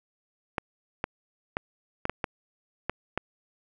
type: clicks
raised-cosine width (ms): 0.5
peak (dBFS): -12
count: 8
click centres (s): 0.582 / 1.041 / 1.569 / 2.054 / 2.096 / 2.242 / 2.896 / 3.176
effects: none